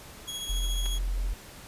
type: tone with tremolo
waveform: sawtooth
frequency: 3322 Hz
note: G#7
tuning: in tune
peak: -29 dBFS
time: 0.27-0.99 s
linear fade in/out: 20 ms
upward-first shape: sine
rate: 14 Hz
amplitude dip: 35%
type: tone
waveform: sine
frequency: 43.65 Hz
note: F1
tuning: in tune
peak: -26 dBFS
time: 0.49-1.34 s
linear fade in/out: 10 ms
type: clicks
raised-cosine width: 0.3 ms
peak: -25 dBFS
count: 2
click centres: 0.858 / 0.863 s
effects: pink hiss -47 dBFS RMS until 1.67 s + resampled to 32000 Hz